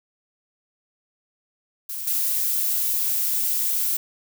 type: noise with level steps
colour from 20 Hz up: violet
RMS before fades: -31 / -23 dBFS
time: 1.89-3.97 s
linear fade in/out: 5 ms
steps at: 2.07 s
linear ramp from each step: 5 ms
effects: none